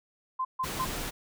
sine tone bursts, 1037 Hz, C6, 16 cents flat, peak -27 dBFS, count 3, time 0.39-0.85 s, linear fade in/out 10 ms, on 60 ms, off 140 ms
pink noise, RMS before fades -35 dBFS, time 0.63-1.11 s, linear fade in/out 20 ms
effects none

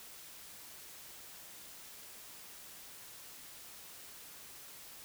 silence, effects white hiss -52 dBFS RMS until 5.04 s

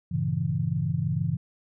sine chord, G diminished seventh, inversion none, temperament equal with one note detuned, 98 / 115.87 / 138.59 / 164.81 Hz, G2 / Bb2 / Db3 / Fb3, 0 / -10 / 0 / 0 cents, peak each -32 / -32 / -28 / -28 dBFS, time 0.11-1.37 s, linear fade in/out 10 ms, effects none

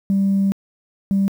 sine tone pair in turn, 196 / 196 Hz, G3 / G3, 0 / 0 cents, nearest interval unison, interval 0 cents, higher neither, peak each -13 / -13 dBFS, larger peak neither, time 0.1-0.52 / 1.11-1.28 s, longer first, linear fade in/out 0 ms, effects tanh soft clip ceiling -11 dBFS + 8-bit

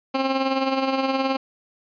15% pulse tone with tremolo, 267 Hz, C4, 35 cents sharp, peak -12 dBFS, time 0.14-1.37 s, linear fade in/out 10 ms, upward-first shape sine, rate 19 Hz, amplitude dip 50%, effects resampled to 11025 Hz

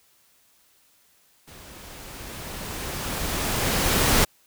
pink noise with level ramp, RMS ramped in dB -46 to -18 dBFS, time 1.47-4.25 s, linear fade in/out 10 ms, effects white hiss -61 dBFS RMS until 4.46 s

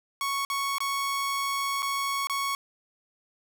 sawtooth tone with dropouts, 1108.7 Hz, C#6, in tune, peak -23 dBFS, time 0.21-2.55 s, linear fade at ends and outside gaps 1 ms, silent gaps 0.45-0.5 / 0.783-0.804 / 1.822-1.828 / 2.271-2.297 s, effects none

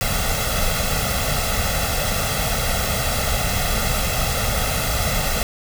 pink noise with comb filter, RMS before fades -21 dBFS, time 0.01-5.43 s, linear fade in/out 0 ms, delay 1.5 ms, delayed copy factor +0.8, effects none

